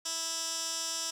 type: tone with band-pass filter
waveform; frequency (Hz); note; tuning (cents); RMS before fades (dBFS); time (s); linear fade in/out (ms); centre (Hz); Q
15% pulse; 327.7; E4; -10; -35; 0.05-1.11; 10; 6300; 2.8
effects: none